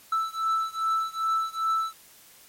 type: beating tone pair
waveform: triangle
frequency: 1318.5 / 1321 Hz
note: E6 / E6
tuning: 0 / +3 cents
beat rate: 2.5 Hz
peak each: -25 / -26 dBFS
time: 0.12-1.93 s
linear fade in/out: 5 ms
effects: white hiss -53 dBFS RMS until 2.48 s + MP3 64 kbps